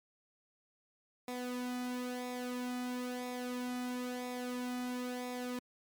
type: tone with flanger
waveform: sawtooth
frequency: 248.4 Hz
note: B3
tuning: 10 cents sharp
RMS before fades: -39 dBFS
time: 1.28-5.59 s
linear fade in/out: 2 ms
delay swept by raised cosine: 0.66 to 1.86 ms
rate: 1 Hz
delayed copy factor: -0.65
effects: MP3 96 kbps